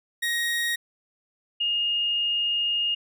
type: tone pair in turn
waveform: 30% pulse / sine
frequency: 1881 / 2843 Hz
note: A#6 / F7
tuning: +15 / +30 cents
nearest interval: perfect fifth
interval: 715 cents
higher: second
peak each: -21 / -22 dBFS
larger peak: first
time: 0.22-0.76 / 1.6-2.95 s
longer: second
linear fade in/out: 10 ms
effects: none